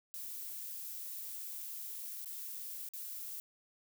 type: noise with dropouts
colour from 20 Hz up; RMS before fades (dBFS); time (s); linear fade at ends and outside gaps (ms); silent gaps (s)
violet; -44; 0.14-3.4; 0; 2.247-2.258 / 2.888-2.936
effects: none